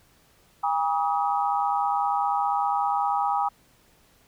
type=tone cluster; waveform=sine; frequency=808 / 963 / 1152 / 1262 Hz; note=G#5 / B5 / D6 / D#6; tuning=-48 / -44 / -34 / +24 cents; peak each=-24 / -28 / -33 / -29 dBFS; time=0.63-3.49 s; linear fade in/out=10 ms; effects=pink hiss -60 dBFS RMS until 4.27 s